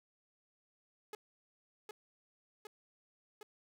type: tone with echo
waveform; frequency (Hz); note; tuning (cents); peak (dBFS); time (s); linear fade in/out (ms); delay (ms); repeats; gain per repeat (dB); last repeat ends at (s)
sawtooth; 423.2; G#4; +33; -39; 1.13-1.15; 2; 760; 3; -2; 3.43
effects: none